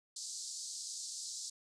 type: band-pass noise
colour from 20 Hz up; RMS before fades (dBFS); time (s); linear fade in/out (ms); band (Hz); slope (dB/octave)
white; -44; 0.16-1.5; 5; 4200 to 8400; 48
effects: none